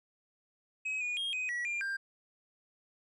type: tone with pitch steps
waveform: triangle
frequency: 2546 / 2451 / 3242 / 2508 / 1931 / 2394 / 1590 Hz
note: D#7 / D#7 / G#7 / D#7 / B6 / D7 / G6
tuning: +39 / -27 / -42 / +13 / -39 / +33 / +24 cents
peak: -31 dBFS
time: 0.85-1.97 s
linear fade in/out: 10 ms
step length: 160 ms
effects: resampled to 24000 Hz